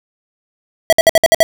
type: tone bursts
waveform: square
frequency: 653 Hz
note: E5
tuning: 17 cents flat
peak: -5 dBFS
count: 7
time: 0.9-1.43 s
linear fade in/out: 0 ms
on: 26 ms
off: 58 ms
effects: none